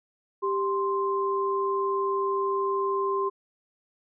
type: tone pair together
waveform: sine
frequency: 393.4 / 1046.5 Hz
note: G4 / C6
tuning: +6 / 0 cents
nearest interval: octave + perfect fourth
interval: 1694 cents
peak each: -26 / -27 dBFS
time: 0.42-3.3 s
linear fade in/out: 20 ms
effects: none